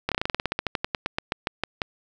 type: slowing click train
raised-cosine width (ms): 0.3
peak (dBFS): -8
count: 22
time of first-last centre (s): 0.09-1.818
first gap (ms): 27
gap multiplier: 1.1
effects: none